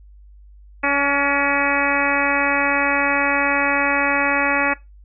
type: harmonic tone with a mistuned harmonic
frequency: 282.7 Hz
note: C#4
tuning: 34 cents sharp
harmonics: 1 / 2 / 3 / 4 / 5 / 6 / 7 / 8 / 9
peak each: -25 / -25 / -25 / -25 / -25 / -25 / -25 / -25 / -25 dBFS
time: 0.83-4.74 s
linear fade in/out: 10 ms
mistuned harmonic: 7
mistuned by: -32 cents
effects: noise-tail reverb RT60 0.2 s tail -19 dB re dry + added 50 Hz sine -42 dBFS peak until 5.04 s